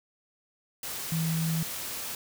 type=tone in noise; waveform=sine; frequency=162.3 Hz; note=E3; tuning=27 cents flat; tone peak=-26 dBFS; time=1.12-1.63 s; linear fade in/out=2 ms; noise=white; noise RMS=-36 dBFS; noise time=0.83-2.15 s; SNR=+7 dB; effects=none